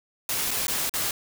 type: noise with dropouts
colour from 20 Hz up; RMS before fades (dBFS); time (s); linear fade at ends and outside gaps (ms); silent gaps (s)
white; -27; 0.29-1.11; 2; 0.508-0.512 / 0.67-0.681 / 0.895-0.938
effects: none